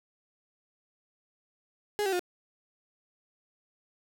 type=tone with pitch steps; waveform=35% pulse; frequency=415.3 / 385.3 / 357.4 Hz; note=G#4 / G4 / F4; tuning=0 / -30 / +40 cents; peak=-25 dBFS; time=1.99-2.194 s; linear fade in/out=0 ms; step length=68 ms; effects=none